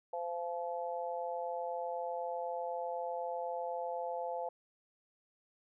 harmonic tone, 172 Hz, F3, 26 cents flat, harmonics 3 / 4 / 5, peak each -39 / -40 / -41 dBFS, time 0.13-4.49 s, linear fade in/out 5 ms, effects none

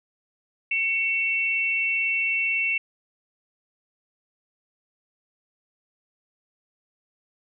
sine tone pair together, 2230 / 2692 Hz, C#7 / E7, +10 / +36 cents, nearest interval minor third, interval 326 cents, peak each -26 / -23 dBFS, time 0.71-2.78 s, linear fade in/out 5 ms, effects none

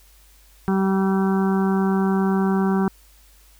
harmonic tone, 192.5 Hz, G3, 31 cents flat, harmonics 1 / 2 / 4 / 5 / 6 / 7 / 8, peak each -18 / -24 / -30 / -32 / -34 / -35 / -36 dBFS, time 0.68-2.88 s, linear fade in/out 0 ms, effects added 50 Hz sine -51 dBFS peak until 3.59 s + white hiss -55 dBFS RMS until 3.59 s

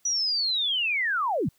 sine linear sweep, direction down, 5920 to 103.1 Hz, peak -23 dBFS, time 0.05-1.49 s, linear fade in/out 5 ms, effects white hiss -66 dBFS RMS until 1.58 s

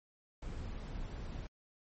brown noise, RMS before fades -42 dBFS, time 0.42-1.47 s, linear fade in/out 5 ms, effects MP3 32 kbps

